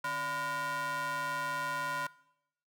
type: ring-modulated tone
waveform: square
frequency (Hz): 213.6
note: G#3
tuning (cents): +49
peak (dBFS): -30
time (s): 0.04-2.07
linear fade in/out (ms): 5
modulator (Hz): 1220
effects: noise-tail reverb RT60 0.8 s tail -22 dB re dry